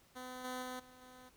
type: tone with level steps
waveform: 10% pulse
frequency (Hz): 253.5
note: B3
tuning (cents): +45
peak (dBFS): -37 / -32 / -34 / -50 / -47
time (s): 0.15-1.3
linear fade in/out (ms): 20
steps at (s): 0.44 / 0.62 / 0.79 / 1.01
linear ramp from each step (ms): 10
effects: pink hiss -67 dBFS RMS until 1.36 s